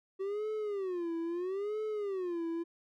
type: tone with vibrato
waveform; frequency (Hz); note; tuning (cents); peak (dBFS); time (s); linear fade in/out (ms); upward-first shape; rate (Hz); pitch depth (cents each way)
triangle; 378.5; F#4; +39; -31; 0.19-2.64; 20; sine; 0.76; 230
effects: none